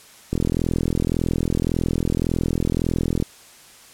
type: click train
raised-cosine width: 3 ms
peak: -8 dBFS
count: 122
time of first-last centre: 0.33-3.225 s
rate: 41.8 Hz
effects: white hiss -47 dBFS RMS until 3.93 s + low-pass 11000 Hz 12 dB/octave